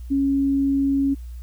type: tone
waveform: sine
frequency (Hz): 275.5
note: C#4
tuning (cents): -11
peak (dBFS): -17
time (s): 0.1-1.15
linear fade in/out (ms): 20
effects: added 60 Hz sine -32 dBFS peak until 1.42 s + white hiss -58 dBFS RMS until 1.42 s